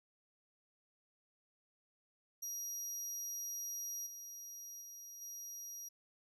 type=tone with level steps; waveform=35% pulse; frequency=5740 Hz; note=F8; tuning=47 cents sharp; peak=-38 / -45 / -47 / -43 dBFS; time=2.42-5.89 s; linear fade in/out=10 ms; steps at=4.06 / 4.81 / 5.21 s; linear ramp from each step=10 ms; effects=none